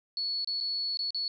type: tone with dropouts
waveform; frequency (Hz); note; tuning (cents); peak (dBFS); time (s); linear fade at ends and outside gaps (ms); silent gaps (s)
sine; 4404; C#8; -12; -29; 0.17-1.28; 1; 0.446-0.474 / 0.603-0.609 / 0.972-0.991 / 1.106-1.146
effects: none